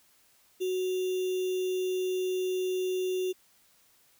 sine tone with sample-and-hold, 370 Hz, F#4, in tune, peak -27 dBFS, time 0.6-3.33 s, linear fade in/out 20 ms, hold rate 3150 Hz, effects white hiss -64 dBFS RMS until 4.19 s

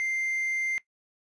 triangle tone with quantisation, 2093 Hz, C7, in tune, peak -25 dBFS, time 0-0.78 s, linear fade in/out 0 ms, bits 9, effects noise-tail reverb RT60 0.1 s tail -17 dB re dry + resampled to 22050 Hz

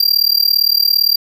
square tone with amplitude modulation, 4742 Hz, D8, 16 cents sharp, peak -7 dBFS, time 0-1.16 s, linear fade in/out 5 ms, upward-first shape sine, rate 37.6 Hz, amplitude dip 95%, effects none

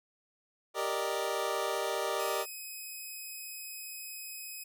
25% pulse chord, Eb major seventh, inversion first, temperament equal, 392 / 466.2 / 587.3 / 622.3 Hz, G4 / Bb4 / D5 / Eb5, 0 / 0 / 0 / 0 cents, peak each -33 dBFS, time 0.74-2.46 s, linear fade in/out 50 ms
5% pulse tone, 2533 Hz, D#7, 30 cents sharp, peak -32 dBFS, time 2.19-4.64 s, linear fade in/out 10 ms
effects none

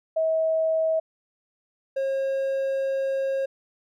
sine / triangle tone pair in turn, 642 / 539.9 Hz, E5 / C#5, -46 / -46 cents, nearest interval minor third, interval 300 cents, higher first, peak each -20 / -21 dBFS, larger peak first, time 0.16-1 / 1.96-3.46 s, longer second, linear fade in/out 10 ms, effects none

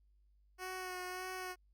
10% pulse tone with vibrato, 367.7 Hz, F#4, 11 cents flat, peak -33 dBFS, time 0.58-1.56 s, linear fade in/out 50 ms, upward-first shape sine, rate 1.7 Hz, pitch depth 21 cents each way, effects added 50 Hz sine -66 dBFS peak until 1.73 s + Opus 48 kbps

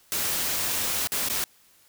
white noise with dropouts, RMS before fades -27 dBFS, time 0.12-1.44 s, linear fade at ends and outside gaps 0 ms, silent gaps 1.072-1.12 / 1.286-1.299 s, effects white hiss -59 dBFS RMS until 1.88 s

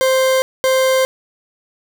40% pulse tone pair in turn, 523.3 / 523.3 Hz, C5 / C5, 0 / 0 cents, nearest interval unison, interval 0 cents, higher neither, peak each -11 dBFS, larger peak neither, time 0.01-0.42 / 0.64-1.05 s, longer neither, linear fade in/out 0 ms, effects none

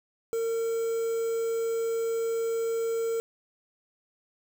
triangle tone with quantisation, 456.7 Hz, A#4, 36 cents flat, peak -24 dBFS, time 0.33-3.2 s, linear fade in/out 0 ms, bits 7, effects none

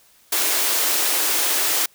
white high-pass noise, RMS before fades -20 dBFS, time 0.32-1.86 s, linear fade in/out 5 ms, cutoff 270 Hz, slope 96 dB/octave, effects white hiss -55 dBFS RMS until 1.94 s

